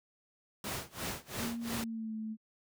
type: noise with tremolo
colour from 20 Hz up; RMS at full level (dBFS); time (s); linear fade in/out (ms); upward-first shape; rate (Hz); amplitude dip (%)
pink; -36; 0.64-1.84; 2; sine; 2.9; 95
type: tone with pitch glide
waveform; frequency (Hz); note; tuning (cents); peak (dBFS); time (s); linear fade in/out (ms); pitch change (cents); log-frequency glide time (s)
sine; 233.1 to 218.7; A#3 to A3; 0 to -10; -36; 1.37-2.37; 50; -110; 1.69-2.14
effects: high-pass 80 Hz 12 dB/octave